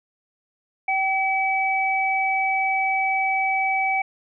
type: tone pair together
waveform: sine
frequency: 770 / 2288 Hz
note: G5 / D7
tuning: -31 / -46 cents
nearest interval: octave + perfect fifth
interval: 1885 cents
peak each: -22 dBFS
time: 0.88-4.02 s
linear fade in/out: 5 ms
effects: none